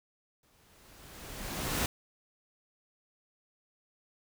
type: noise with exponential growth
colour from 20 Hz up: pink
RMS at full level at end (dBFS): -29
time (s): 0.43-1.86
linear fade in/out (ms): 2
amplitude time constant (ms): 310
effects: none